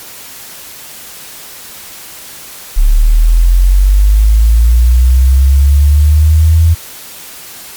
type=linear sweep; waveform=sine; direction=up; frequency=34.44 to 83.1 Hz; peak=-3 dBFS; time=2.76-6.75 s; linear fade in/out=20 ms; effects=white hiss -30 dBFS RMS until 7.76 s + MP3 96 kbps